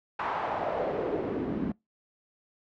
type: noise with band-pass filter sweep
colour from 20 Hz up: pink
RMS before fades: -31 dBFS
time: 0.19-1.72 s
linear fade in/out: 5 ms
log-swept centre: 1100 to 230 Hz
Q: 2.6
effects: noise-tail reverb RT60 0.2 s tail -25 dB re dry + low-pass 3000 Hz 12 dB/octave